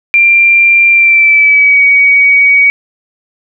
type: tone with pitch glide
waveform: sine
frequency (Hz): 2375 to 2256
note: D7 to C#7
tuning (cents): +19 to +30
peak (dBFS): -3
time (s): 0.14-2.7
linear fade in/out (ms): 0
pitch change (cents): -89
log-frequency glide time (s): 0.9-1.82
effects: none